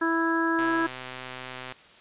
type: harmonic tone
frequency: 329.6 Hz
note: E4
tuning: in tune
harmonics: 1 / 2 / 3 / 4 / 5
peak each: -25 / -37 / -30 / -31 / -28 dBFS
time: 0.01-0.87 s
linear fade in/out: 10 ms
type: click train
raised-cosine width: 0.3 ms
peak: -21 dBFS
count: 146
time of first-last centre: 0.59-1.723 s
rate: 128 Hz
effects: white hiss -52 dBFS RMS until 2 s + resampled to 8000 Hz